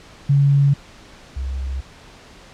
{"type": "tone pair in turn", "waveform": "sine", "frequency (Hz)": [140.6, 66.35], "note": ["C#3", "C2"], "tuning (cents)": [25, 25], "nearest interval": "octave + minor second", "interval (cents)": 1300, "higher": "first", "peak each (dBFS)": [-11, -22], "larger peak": "first", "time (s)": [[0.29, 0.74], [1.36, 1.81]], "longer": "neither", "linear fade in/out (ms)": 10, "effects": ["pink hiss -44 dBFS RMS until 2.53 s", "low-pass 6000 Hz 12 dB/octave"]}